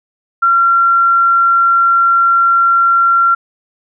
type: tone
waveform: sine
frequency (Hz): 1370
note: F6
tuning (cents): -34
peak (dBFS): -7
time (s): 0.42-3.35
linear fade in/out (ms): 10
effects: none